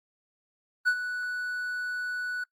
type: tone with ADSR envelope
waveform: triangle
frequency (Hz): 1480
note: F#6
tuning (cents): 0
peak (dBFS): -17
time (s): 0.85-2.44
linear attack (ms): 28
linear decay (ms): 66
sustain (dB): -11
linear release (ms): 6
effects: noise-tail reverb RT60 0.1 s tail -25 dB re dry + Opus 24 kbps